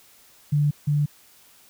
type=tone pair in turn; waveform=sine; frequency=146.83 / 146.83 Hz; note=D3 / D3; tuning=0 / 0 cents; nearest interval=unison; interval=0 cents; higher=neither; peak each=-17 / -18 dBFS; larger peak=first; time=0.52-0.71 / 0.87-1.06 s; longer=neither; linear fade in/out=10 ms; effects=white hiss -54 dBFS RMS until 1.69 s